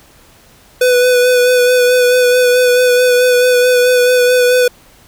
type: tone with vibrato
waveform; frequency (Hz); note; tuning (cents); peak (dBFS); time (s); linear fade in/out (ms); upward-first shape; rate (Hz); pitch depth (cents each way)
square; 496.8; B4; +10; -8; 0.81-4.68; 5; sine; 4.6; 21
effects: pink hiss -45 dBFS RMS until 5.07 s